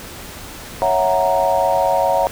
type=chord; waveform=sine; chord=F# dominant seventh; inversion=second; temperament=equal; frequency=554.4 / 659.3 / 740 / 932.3 Hz; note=C#5 / E5 / F#5 / A#5; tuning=0 / 0 / 0 / 0 cents; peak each=-19 dBFS; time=0.82-2.27 s; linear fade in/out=0 ms; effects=pink hiss -34 dBFS RMS until 2.31 s